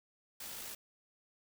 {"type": "noise with amplitude modulation", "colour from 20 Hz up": "white", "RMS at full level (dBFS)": -44, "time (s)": [0.4, 0.75], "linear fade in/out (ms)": 5, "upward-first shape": "sine", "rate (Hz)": 54.9, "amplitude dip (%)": 25, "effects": []}